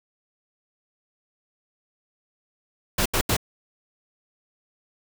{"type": "noise bursts", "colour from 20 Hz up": "pink", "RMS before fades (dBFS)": -22, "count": 3, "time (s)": [2.98, 3.367], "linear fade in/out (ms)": 5, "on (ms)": 77, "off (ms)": 78, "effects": []}